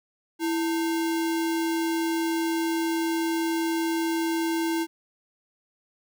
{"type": "tone with sample-and-hold", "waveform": "sine", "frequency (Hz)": 329.6, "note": "E4", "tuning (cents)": 0, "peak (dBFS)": -23, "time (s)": [0.39, 4.87], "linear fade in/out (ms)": 50, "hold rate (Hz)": 1225, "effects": []}